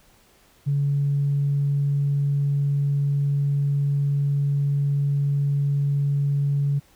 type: tone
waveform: sine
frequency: 141.8 Hz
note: C#3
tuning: 40 cents sharp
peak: -18 dBFS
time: 0.66-6.8 s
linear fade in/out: 20 ms
effects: tanh soft clip ceiling -14 dBFS + pink hiss -57 dBFS RMS until 6.95 s